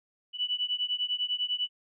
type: beating tone pair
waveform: sine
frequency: 2960 / 2970 Hz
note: F#7 / F#7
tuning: 0 / +6 cents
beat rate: 10 Hz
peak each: -31 dBFS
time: 0.33-1.69 s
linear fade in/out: 50 ms
effects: none